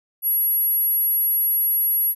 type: tone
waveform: sine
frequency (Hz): 11410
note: F9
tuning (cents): +36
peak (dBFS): -17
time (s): 0.22-2.15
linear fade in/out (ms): 50
effects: none